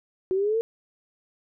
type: exponential sweep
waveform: sine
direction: up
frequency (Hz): 367.6 to 464.5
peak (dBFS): -21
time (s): 0.31-0.61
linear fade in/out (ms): 0
effects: none